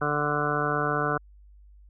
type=harmonic tone; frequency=147.5 Hz; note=D3; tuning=8 cents sharp; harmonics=1 / 2 / 3 / 4 / 5 / 7 / 8 / 9 / 10; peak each=-32 / -34 / -31 / -34 / -33 / -34 / -32 / -31 / -31 dBFS; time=0.01-1.18 s; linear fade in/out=10 ms; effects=added 50 Hz sine -49 dBFS peak until 1.89 s